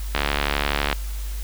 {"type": "click train", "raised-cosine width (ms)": 0.3, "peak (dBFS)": -4, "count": 57, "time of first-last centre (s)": [0.15, 0.928], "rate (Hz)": 72, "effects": ["added 50 Hz sine -26 dBFS peak until 1.43 s", "white hiss -41 dBFS RMS until 1.43 s"]}